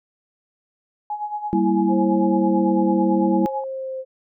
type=tone with tremolo; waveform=sine; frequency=838 Hz; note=G#5; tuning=15 cents sharp; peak=-22 dBFS; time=1.1-3.64 s; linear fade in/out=2 ms; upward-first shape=sine; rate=9 Hz; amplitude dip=70%
type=chord; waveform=sine; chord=E diminished; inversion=first; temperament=equal; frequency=196 / 233.1 / 329.6 Hz; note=G3 / Bb3 / E4; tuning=0 / 0 / 0 cents; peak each=-20 / -24 / -19 dBFS; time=1.53-3.46 s; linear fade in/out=0 ms
type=tone with vibrato; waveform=sine; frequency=528 Hz; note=C5; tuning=16 cents sharp; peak=-26 dBFS; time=1.88-4.05 s; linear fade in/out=50 ms; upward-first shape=sine; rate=0.77 Hz; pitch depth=20 cents each way
effects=none